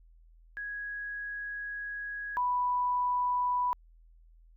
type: tone pair in turn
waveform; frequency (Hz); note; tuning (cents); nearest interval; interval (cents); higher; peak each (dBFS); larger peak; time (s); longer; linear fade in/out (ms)
sine; 1661.2 / 987.8; G#6 / B5; 0 / 0; major sixth; 900; first; -35 / -26; second; 0.57-2.37 / 2.37-3.73; first; 0
effects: added 41 Hz sine -55 dBFS peak until 4.56 s